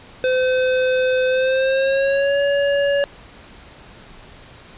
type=tone with pitch glide; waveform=square; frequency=512 to 564.8 Hz; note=C5 to C#5; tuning=-38 to +32 cents; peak=-16 dBFS; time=0.24-3.04 s; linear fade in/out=0 ms; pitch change=+170 cents; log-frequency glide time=1.27-2.4 s; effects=pink hiss -43 dBFS RMS until 4.77 s + resampled to 8000 Hz